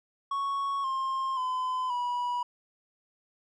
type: tone with pitch steps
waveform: triangle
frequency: 1108.7 / 1062.3 / 1017.9 / 975.3 Hz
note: C#6 / C6 / C6 / B5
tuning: 0 / +26 / -48 / -22 cents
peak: -26 dBFS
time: 0.31-2.43 s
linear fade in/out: 5 ms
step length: 530 ms
effects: resampled to 22050 Hz